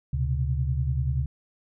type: tone cluster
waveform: sine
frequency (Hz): 73.1 / 122.8 / 133.2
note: D2 / B2 / C3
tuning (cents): -7 / -9 / +31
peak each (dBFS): -26 / -30 / -27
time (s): 0.13-1.26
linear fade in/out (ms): 5
effects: none